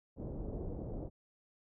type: low-pass noise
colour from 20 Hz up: pink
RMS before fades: -41 dBFS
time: 0.16-1.1 s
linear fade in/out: 50 ms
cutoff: 570 Hz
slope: 24 dB/octave
effects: none